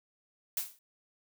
blue noise with exponential decay, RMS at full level -29 dBFS, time 0.57-0.79 s, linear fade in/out 2 ms, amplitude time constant 47 ms, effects none

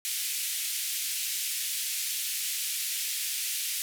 white band-pass noise, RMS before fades -32 dBFS, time 0.05-3.82 s, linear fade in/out 0 ms, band 2200 to 14000 Hz, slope 24 dB/octave, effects none

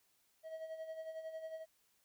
triangle tone with tremolo, 641 Hz, E5, 49 cents flat, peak -39 dBFS, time 0.43-1.66 s, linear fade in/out 50 ms, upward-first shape sine, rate 11 Hz, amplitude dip 60%, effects white hiss -75 dBFS RMS until 2.04 s

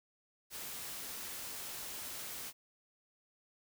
white noise, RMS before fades -44 dBFS, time 0.5-2.53 s, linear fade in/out 50 ms, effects none

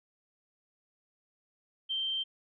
sine tone, 3136 Hz, G7, in tune, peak -30 dBFS, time 1.89-2.24 s, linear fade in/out 20 ms, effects none

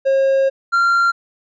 triangle tone pair in turn, 540 / 1381.3 Hz, C#5 / F6, -45 / -19 cents, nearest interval octave + major third, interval 1626 cents, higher second, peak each -10 dBFS, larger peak neither, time 0.05-0.5 / 0.72-1.12 s, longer first, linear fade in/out 20 ms, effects resampled to 16000 Hz

